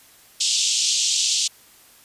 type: band-pass noise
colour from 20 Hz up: white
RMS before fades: -21 dBFS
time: 0.4-1.48 s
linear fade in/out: 10 ms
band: 2900 to 7700 Hz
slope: 48 dB/octave
effects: white hiss -51 dBFS RMS until 2.04 s + resampled to 32000 Hz